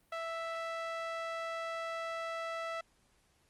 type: tone with band-pass filter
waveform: sawtooth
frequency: 660 Hz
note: E5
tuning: 2 cents sharp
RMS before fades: -39 dBFS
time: 0.12-2.81 s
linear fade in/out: 5 ms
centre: 1400 Hz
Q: 0.92
effects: pink hiss -71 dBFS RMS until 3.49 s + Opus 32 kbps